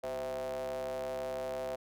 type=ring-modulated tone; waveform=square; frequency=69 Hz; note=C#2; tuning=7 cents flat; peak=-33 dBFS; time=0.03-1.76 s; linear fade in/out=10 ms; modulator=585 Hz; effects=none